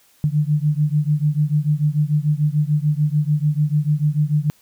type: beating tone pair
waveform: sine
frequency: 146.9 / 153.7 Hz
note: D3 / D#3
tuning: +1 / -21 cents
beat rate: 6.8 Hz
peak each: -18 / -19 dBFS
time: 0.24-4.5 s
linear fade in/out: 0 ms
effects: white hiss -56 dBFS RMS until 4.61 s